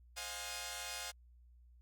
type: chord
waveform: 5% pulse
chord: F minor seventh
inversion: second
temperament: equal with one note detuned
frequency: 523.3 / 622.3 / 712.3 / 830.6 Hz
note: C5 / Eb5 / F5 / Ab5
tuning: 0 / 0 / +34 / 0 cents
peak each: -38 / -40 / -34 / -35 dBFS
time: 0.16-1.12 s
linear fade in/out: 20 ms
effects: added 60 Hz sine -59 dBFS peak until 1.81 s + Opus 48 kbps